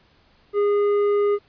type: tone with tanh clipping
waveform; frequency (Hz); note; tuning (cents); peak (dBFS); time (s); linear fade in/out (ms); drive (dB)
sine; 409.7; G#4; -24; -18; 0.53-1.39; 50; 8
effects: pink hiss -58 dBFS RMS until 1.48 s + resampled to 11025 Hz